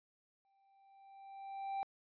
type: tone with exponential growth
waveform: triangle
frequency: 784 Hz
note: G5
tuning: in tune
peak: -33 dBFS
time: 0.45-1.83 s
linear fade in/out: 0 ms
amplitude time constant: 300 ms
effects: resampled to 11025 Hz